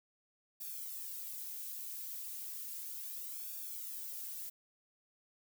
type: noise with flanger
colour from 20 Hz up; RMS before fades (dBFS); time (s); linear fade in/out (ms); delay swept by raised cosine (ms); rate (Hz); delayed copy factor
violet; -44; 0.6-4.5; 10; 0.98 to 3.28; 0.34; -0.85
effects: none